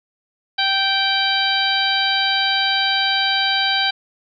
harmonic tone, 780 Hz, G5, 9 cents flat, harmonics 1 / 2 / 3 / 4 / 5 / 6, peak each -23 / -22 / -26 / -22 / -22 / -25 dBFS, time 0.58-3.91 s, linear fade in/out 10 ms, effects none

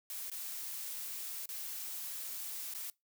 blue noise with dropouts, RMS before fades -42 dBFS, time 0.1-2.9 s, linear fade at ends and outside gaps 1 ms, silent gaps 0.299-0.316 / 1.457-1.49 / 2.738-2.748 s, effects noise-tail reverb RT60 0.2 s tail -23 dB re dry

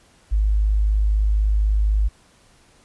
sine tone, 52 Hz, G#1, 3 cents sharp, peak -15 dBFS, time 0.31-2.09 s, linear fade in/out 20 ms, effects pink hiss -55 dBFS RMS until 2.84 s + resampled to 24000 Hz

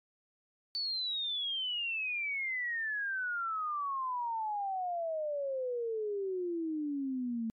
sine exponential sweep, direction down, 4535 to 221.4 Hz, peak -32 dBFS, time 0.75-7.5 s, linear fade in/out 0 ms, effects MP3 96 kbps

